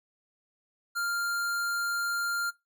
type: tone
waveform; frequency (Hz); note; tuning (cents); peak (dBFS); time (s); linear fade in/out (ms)
square; 1396.9; F6; 0; -29; 0.95-2.51; 20
effects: noise-tail reverb RT60 0.2 s tail -20 dB re dry